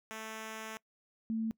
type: tone pair in turn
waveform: 5% pulse / sine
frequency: 220 / 223.3 Hz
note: A3 / A3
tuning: 0 / +26 cents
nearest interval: unison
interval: 26 cents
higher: second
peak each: -30 / -31 dBFS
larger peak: first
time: 0.11-0.77 / 1.3-1.51 s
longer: first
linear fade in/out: 0 ms
effects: noise-tail reverb RT60 0.1 s tail -23 dB re dry